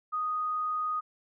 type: tone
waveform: sine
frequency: 1243 Hz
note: D#6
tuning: 2 cents flat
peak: -28 dBFS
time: 0.12-1.01 s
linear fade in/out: 20 ms
effects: none